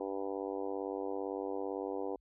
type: harmonic tone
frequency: 97.8 Hz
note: G2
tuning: 4 cents flat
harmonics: 3 / 4 / 5 / 6 / 7 / 8 / 9 / 10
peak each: -42 / -40 / -40 / -48 / -47 / -47 / -50 / -52 dBFS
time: 0-2.16 s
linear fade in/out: 5 ms
effects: added 50 Hz sine -67 dBFS peak until 2.2 s